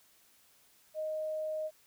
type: tone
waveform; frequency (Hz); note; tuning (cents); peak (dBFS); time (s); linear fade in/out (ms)
sine; 622.3; D#5; 0; -33; 0.94-1.71; 50
effects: white hiss -65 dBFS RMS until 1.86 s

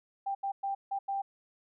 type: tone bursts at uneven times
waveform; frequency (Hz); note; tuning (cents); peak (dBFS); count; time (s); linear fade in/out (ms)
sine; 789; G5; +11; -30; 5; 0.26-0.35 / 0.43-0.52 / 0.63-0.75 / 0.91-0.99 / 1.08-1.22; 10
effects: none

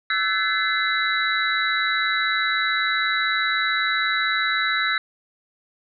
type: tone cluster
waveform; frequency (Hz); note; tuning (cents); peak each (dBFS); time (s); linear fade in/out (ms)
sine; 1323 / 1524 / 1721 / 2049 / 3920; E6 / G6 / A6 / C7 / B7; +6 / -49 / -39 / -37 / -14; -26; 0.1-4.98; 2
effects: none

